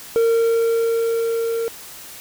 triangle tone with level ramp, 459.1 Hz, A#4, 26 cents flat, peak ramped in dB -11 to -18 dBFS, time 0.16-1.68 s, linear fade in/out 0 ms, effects white hiss -38 dBFS RMS until 2.2 s

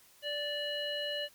harmonic tone, 585 Hz, D5, 7 cents flat, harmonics 1 / 3 / 5 / 7, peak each -37 / -41 / -36 / -45 dBFS, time 0.22-1.29 s, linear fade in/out 50 ms, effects white hiss -61 dBFS RMS until 1.34 s + MP3 96 kbps

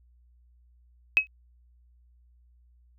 sine tone with exponential decay, 2558 Hz, D#7, 47 cents sharp, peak -12 dBFS, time 1.17-1.27 s, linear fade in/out 0 ms, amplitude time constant 21 ms, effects added 60 Hz sine -57 dBFS peak until 2.98 s

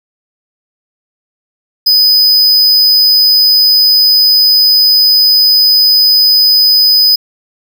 square tone, 5000 Hz, D#8, 8 cents sharp, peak -5 dBFS, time 1.86-7.16 s, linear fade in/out 10 ms, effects none

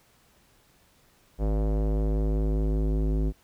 square tone with low-pass filter sweep, 52.6 Hz, G#1, 23 cents sharp, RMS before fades -25 dBFS, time 1.38-3.33 s, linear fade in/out 50 ms, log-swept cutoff 590 to 340 Hz, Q 1.6, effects pink hiss -62 dBFS RMS until 3.43 s

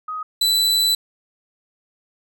sine / 40% pulse tone pair in turn, 1255 / 3984 Hz, D#6 / B7, +15 / +14 cents, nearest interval octave + minor sixth, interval 1999 cents, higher second, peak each -25 / -14 dBFS, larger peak second, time 0.08-0.23 / 0.41-0.95 s, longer second, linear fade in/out 5 ms, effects none

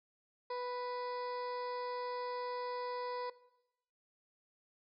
harmonic tone with a mistuned harmonic, 493.9 Hz, B4, in tune, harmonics 1 / 2 / 3 / 4 / 5 / 7 / 8 / 9 / 10, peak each -39 / -41 / -57 / -54 / -60 / -64 / -61 / -58 / -58 dBFS, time 0.5-3.3 s, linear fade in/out 5 ms, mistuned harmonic 9, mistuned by -18 cents, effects noise-tail reverb RT60 0.9 s tail -18 dB re dry

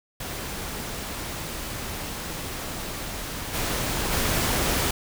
pink noise with level steps, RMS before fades -33 / -27 / -24 dBFS, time 0.2-4.91 s, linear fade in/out 5 ms, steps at 3.53 / 4.11 s, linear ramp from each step 20 ms, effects none

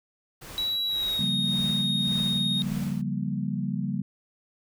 pink noise with tremolo, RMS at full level -41 dBFS, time 0.41-3.02 s, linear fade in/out 10 ms, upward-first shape sine, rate 1.8 Hz, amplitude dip 80%
triangle tone with pitch glide, 3901 to 3721 Hz, B7 to A#7, -22 to -4 cents, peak -24 dBFS, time 0.58-2.62 s, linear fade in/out 0 ms, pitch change -82 cents, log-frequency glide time 0.87-1.27 s
sine chord, G half-diminished seventh, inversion second, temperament just, 141.12 / 176.4 / 196 / 235.2 Hz, Db3 / F3 / G3 / Bb3, +31 / +18 / 0 / +16 cents, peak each -32 / -33 / -30 / -33 dBFS, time 1.19-4.02 s, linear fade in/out 5 ms
effects none

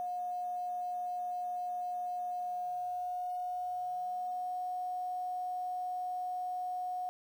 sine tone with pitch glide, 719 to 728.2 Hz, F#5 to F#5, -50 to -28 cents, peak -34 dBFS, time 0-7.09 s, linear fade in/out 0 ms, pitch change +22 cents, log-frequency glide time 2.37-4.6 s, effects 10-bit

